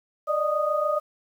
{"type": "tone cluster", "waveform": "sine", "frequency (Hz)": [588, 615, 1239], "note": ["D5", "D#5", "D#6"], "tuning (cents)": [2, -20, -8], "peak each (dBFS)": -26, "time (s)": [0.27, 1], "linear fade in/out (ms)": 20, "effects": ["9-bit"]}